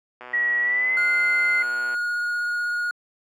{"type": "click train", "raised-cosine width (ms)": 0.5, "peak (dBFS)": -23, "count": 216, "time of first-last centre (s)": [0.21, 1.944], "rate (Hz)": 124}
{"type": "tone with pitch glide", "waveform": "sine", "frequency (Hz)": [1918, 2068], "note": ["A#6", "C7"], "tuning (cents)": [49, -21], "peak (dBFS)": -19, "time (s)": [0.33, 1.63], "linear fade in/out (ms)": 10, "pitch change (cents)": 130, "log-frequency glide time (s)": [0.6, 0.99]}
{"type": "tone with vibrato", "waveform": "triangle", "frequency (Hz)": 1440, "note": "F#6", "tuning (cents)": -47, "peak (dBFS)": -21, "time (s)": [0.97, 2.91], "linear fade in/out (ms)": 2, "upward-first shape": "triangle", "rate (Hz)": 16, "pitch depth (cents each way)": 9}
{"effects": ["high-pass 400 Hz 12 dB/octave"]}